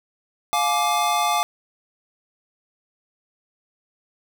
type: chord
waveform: square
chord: D diminished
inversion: first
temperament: just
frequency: 704.8 / 845.8 / 1174.7 Hz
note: F5 / Ab5 / D6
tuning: +16 / +31 / 0 cents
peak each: -24 dBFS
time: 0.53-1.43 s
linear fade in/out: 0 ms
effects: none